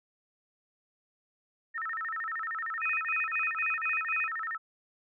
sine tone with vibrato, 1549 Hz, G6, 21 cents flat, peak -32 dBFS, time 1.74-4.58 s, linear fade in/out 20 ms, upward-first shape square, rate 13 Hz, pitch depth 290 cents each way
sine tone bursts, 2500 Hz, D#7, 8 cents sharp, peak -28 dBFS, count 6, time 2.8-4.29 s, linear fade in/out 50 ms, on 230 ms, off 22 ms
effects none

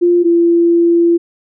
sine tone pair in turn, 349.2 / 340.4 Hz, F4 / F4, 0 / -44 cents, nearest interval unison, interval 44 cents, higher first, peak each -7 / -7 dBFS, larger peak neither, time 0.01-0.24 / 0.24-1.18 s, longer second, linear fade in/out 20 ms, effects none

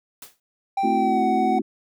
white noise with exponential decay, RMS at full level -36 dBFS, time 0.22-0.4 s, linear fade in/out 2 ms, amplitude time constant 37 ms
triangle tone with pitch glide, 784 to 747.7 Hz, G5 to F#5, 0 to +18 cents, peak -18 dBFS, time 0.77-1.59 s, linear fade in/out 5 ms, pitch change -82 cents, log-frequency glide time 0.92-1.22 s
sine chord, F# half-diminished seventh, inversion first, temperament equal, 220 / 261.6 / 329.6 / 370 Hz, A3 / C4 / E4 / F#4, 0 / 0 / 0 / 0 cents, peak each -25 / -26 / -27 / -27 dBFS, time 0.83-1.62 s, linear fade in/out 10 ms
effects none

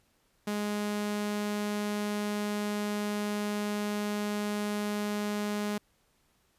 sawtooth tone, 207.7 Hz, G#3, in tune, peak -26 dBFS, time 0.47-5.78 s, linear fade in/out 5 ms, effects pink hiss -70 dBFS RMS until 6.58 s + resampled to 32000 Hz

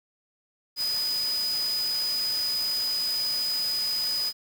sine tone in noise, 4978 Hz, D#8, in tune, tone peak -25 dBFS, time 0.76-4.33 s, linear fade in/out 50 ms, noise white, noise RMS -37 dBFS, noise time 0.76-4.33 s, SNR +9 dB, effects none

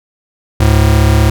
square tone pair together, 71.88 / 107.7 Hz, D2 / A2, -37 / -37 cents, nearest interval perfect fifth, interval 700 cents, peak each -10 dBFS, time 0.6-1.3 s, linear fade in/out 5 ms, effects none

